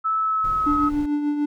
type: tone with pitch glide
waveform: sine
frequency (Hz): 1307 to 1276.4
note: E6 to D#6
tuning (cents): -15 to +44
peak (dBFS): -19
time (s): 0.04-0.9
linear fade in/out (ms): 20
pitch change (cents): -41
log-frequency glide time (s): 0.18-0.76
type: noise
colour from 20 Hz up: brown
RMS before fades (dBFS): -34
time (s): 0.44-1.06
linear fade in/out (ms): 5
type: tone with tremolo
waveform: triangle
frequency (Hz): 293.7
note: D4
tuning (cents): 0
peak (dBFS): -16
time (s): 0.66-1.46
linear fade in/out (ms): 10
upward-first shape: triangle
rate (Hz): 6.8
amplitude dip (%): 50
effects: none